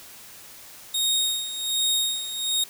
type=tone with tremolo; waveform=sawtooth; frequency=3729 Hz; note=A#7; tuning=in tune; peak=-17 dBFS; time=0.94-2.64 s; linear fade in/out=5 ms; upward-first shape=sine; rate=1.3 Hz; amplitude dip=70%; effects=white hiss -45 dBFS RMS until 2.69 s